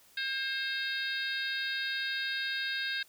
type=harmonic tone with a mistuned harmonic; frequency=534 Hz; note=C5; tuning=35 cents sharp; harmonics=3 / 4 / 5 / 6 / 7 / 8 / 9; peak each=-34 / -44 / -41 / -46 / -37 / -44 / -43 dBFS; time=0.17-3.03 s; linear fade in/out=5 ms; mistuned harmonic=5; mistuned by=-21 cents; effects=white hiss -61 dBFS RMS until 3.08 s